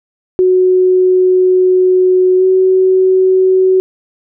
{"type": "tone with pitch glide", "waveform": "sine", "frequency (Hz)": [368.9, 374.9], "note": ["F#4", "F#4"], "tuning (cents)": [-5, 23], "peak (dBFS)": -6, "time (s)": [0.39, 3.8], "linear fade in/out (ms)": 0, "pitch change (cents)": 28, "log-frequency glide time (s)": [2.37, 2.44], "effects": []}